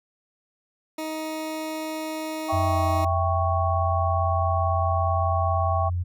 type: tone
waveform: 20% pulse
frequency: 314.3 Hz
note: D#4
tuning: 18 cents sharp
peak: -24 dBFS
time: 0.98-3.05 s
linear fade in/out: 5 ms
type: chord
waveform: sine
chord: C# diminished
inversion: first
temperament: equal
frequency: 659.3 / 784 / 1108.7 Hz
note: E5 / G5 / C#6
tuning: 0 / 0 / 0 cents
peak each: -27 dBFS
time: 2.48-5.9 s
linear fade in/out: 20 ms
type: tone with pitch glide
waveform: sine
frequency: 91.6 to 88.22 Hz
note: F#2 to F2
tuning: -17 to +18 cents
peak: -23 dBFS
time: 2.52-6.04 s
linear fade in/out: 20 ms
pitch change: -65 cents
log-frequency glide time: 2.69-2.81 s
effects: none